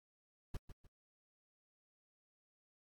brown noise with echo, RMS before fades -40 dBFS, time 0.54-0.57 s, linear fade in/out 5 ms, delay 150 ms, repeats 2, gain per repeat -10 dB, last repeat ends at 0.87 s, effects AAC 64 kbps

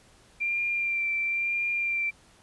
sine tone with vibrato, 2371 Hz, D7, 16 cents sharp, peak -25 dBFS, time 0.4-2.11 s, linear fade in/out 20 ms, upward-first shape sine, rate 1 Hz, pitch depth 21 cents each way, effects pink hiss -58 dBFS RMS until 2.42 s + resampled to 24000 Hz

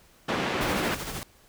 pink band-pass noise, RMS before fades -28 dBFS, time 0.28-0.95 s, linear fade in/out 10 ms, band 180 to 2900 Hz, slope 12 dB/octave
pink noise with tremolo, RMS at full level -33 dBFS, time 0.61-1.23 s, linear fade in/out 0 ms, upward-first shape sine, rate 13 Hz, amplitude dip 45%
effects pink hiss -58 dBFS RMS until 1.48 s

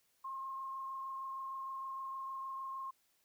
sine tone with frequency modulation, 1069 Hz, C6, 37 cents sharp, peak -40 dBFS, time 0.24-2.91 s, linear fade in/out 10 ms, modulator 26.5 Hz, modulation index 0.56, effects white hiss -75 dBFS RMS until 3.24 s

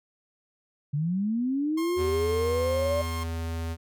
sine linear sweep, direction up, 138.59 to 587.3 Hz, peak -24 dBFS, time 0.93-3.02 s, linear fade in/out 10 ms
sawtooth tone, 1068 Hz, C6, 35 cents sharp, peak -31 dBFS, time 1.77-3.24 s, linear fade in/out 10 ms
square tone with pitch glide, 82 to 82.48 Hz, E2 to E2, -9 to +2 cents, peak -30 dBFS, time 1.96-3.77 s, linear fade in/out 50 ms, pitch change +11 cents, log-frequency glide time 2.32-3.02 s
effects none

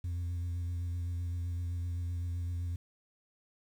sine tone with vibrato, 86.9 Hz, F2, 8 cents flat, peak -30 dBFS, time 0.04-2.76 s, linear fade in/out 5 ms, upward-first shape sine, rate 7.8 Hz, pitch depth 27 cents each way, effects tanh soft clip ceiling -32 dBFS + 10-bit

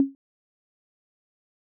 sine tone with exponential decay, 273.6 Hz, C#4, 23 cents flat, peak -12 dBFS, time 0-0.15 s, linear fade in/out 1 ms, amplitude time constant 31 ms, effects none

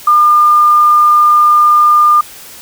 sine tone, 1205 Hz, D6, 44 cents sharp, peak -4 dBFS, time 0.07-2.21 s, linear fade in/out 5 ms, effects white hiss -33 dBFS RMS until 2.61 s

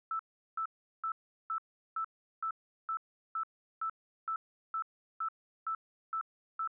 sine tone bursts, 1318.5 Hz, E6, in tune, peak -32 dBFS, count 15, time 0.11-6.675 s, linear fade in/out 2 ms, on 83 ms, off 380 ms, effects none

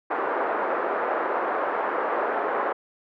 pink band-pass noise, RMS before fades -26 dBFS, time 0.1-2.73 s, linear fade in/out 10 ms, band 400 to 1500 Hz, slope 24 dB/octave, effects none

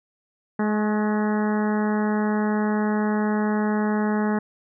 harmonic tone with a mistuned harmonic, 211.5 Hz, G#3, 32 cents sharp, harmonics 1 / 2 / 3 / 4 / 5 / 6 / 7 / 8 / 9, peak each -21 / -28 / -34 / -31 / -36 / -38 / -37 / -37 / -40 dBFS, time 0.59-4.39 s, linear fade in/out 5 ms, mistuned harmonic 5, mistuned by +33 cents, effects none

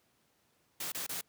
white noise bursts, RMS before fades -38 dBFS, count 3, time 0.8-1.212 s, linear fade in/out 5 ms, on 120 ms, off 26 ms, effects pink hiss -72 dBFS RMS until 1.28 s + high-pass 100 Hz 12 dB/octave

